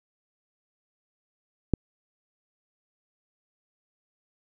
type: click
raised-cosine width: 3 ms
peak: -8 dBFS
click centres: 1.737 s
effects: none